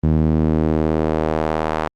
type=tone with band-pass filter sweep; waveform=sawtooth; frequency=78.4 Hz; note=D#2; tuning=14 cents sharp; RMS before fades=-18 dBFS; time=0.03-1.88 s; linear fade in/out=10 ms; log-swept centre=180 to 940 Hz; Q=1.1; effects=Opus 32 kbps